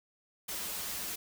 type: noise with comb filter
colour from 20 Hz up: white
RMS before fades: -38 dBFS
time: 0.48-1.16 s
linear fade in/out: 10 ms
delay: 7.7 ms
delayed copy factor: -0.65
effects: none